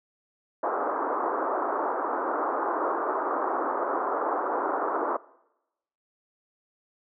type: band-pass noise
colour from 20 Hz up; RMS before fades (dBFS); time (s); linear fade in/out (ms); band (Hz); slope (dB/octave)
white; -28; 0.63-5.17; 5; 290 to 1300; 48
effects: noise-tail reverb RT60 0.9 s tail -21 dB re dry